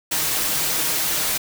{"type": "noise with comb filter", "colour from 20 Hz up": "white", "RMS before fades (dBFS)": -22, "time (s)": [0.11, 1.38], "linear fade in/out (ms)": 10, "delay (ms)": 6.4, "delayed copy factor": 0.6, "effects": []}